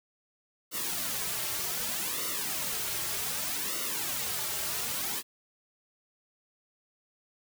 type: noise with flanger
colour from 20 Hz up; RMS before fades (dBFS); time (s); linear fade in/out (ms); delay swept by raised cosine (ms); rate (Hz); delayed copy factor
white; -33; 0.71-5.23; 50; 1.2 to 4.1; 0.65; -0.8
effects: none